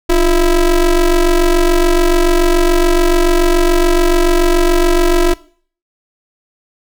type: ring-modulated tone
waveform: square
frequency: 163.5 Hz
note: E3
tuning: 14 cents flat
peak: -6 dBFS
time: 0.09-5.34 s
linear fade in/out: 10 ms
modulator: 187 Hz
effects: noise-tail reverb RT60 0.5 s tail -21 dB re dry